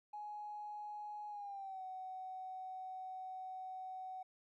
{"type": "tone with pitch glide", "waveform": "triangle", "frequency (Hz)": [837, 750], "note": ["G#5", "F#5"], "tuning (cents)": [13, 23], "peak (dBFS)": -40, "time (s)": [0.13, 4.23], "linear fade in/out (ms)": 10, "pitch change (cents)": -190, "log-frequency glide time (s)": [1.29, 1.83], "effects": ["tanh soft clip ceiling -42 dBFS"]}